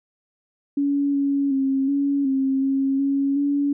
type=tone with pitch steps; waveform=sine; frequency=282.8 / 279.6 / 269.4 / 280.9 / 268 / 271 / 276.8 / 284.5 Hz; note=C#4 / C#4 / C#4 / C#4 / C4 / C#4 / C#4 / C#4; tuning=+35 / +15 / -49 / +23 / +42 / -39 / -2 / +45 cents; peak=-18 dBFS; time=0.77-3.73 s; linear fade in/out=5 ms; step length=370 ms; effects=none